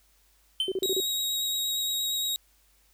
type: tone with exponential decay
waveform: triangle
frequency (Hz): 3083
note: G7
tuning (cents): -29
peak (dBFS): -20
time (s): 0.6-0.82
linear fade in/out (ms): 2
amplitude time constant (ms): 47
type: tone bursts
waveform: sine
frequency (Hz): 380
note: F#4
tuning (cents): +46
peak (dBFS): -25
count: 5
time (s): 0.68-1.002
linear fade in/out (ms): 2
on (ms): 38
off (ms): 33
type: tone with vibrato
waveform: sawtooth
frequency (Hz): 3800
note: A#7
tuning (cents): +33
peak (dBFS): -24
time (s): 0.83-2.36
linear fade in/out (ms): 0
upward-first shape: sine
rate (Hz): 8.6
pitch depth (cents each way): 9
effects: added 50 Hz sine -65 dBFS peak until 2.93 s + white hiss -65 dBFS RMS until 2.93 s